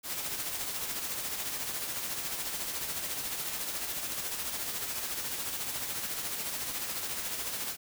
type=noise with tremolo; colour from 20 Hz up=white; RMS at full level=-34 dBFS; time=0.03-7.77 s; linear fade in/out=50 ms; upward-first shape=sine; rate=14 Hz; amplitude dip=40%; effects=none